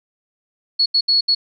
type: tone bursts at uneven times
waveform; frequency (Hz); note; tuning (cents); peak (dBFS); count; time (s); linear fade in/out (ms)
sine; 4369; C#8; -26; -12; 4; 0.79-0.86 / 0.94-1.01 / 1.08-1.21 / 1.28-1.35; 10
effects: none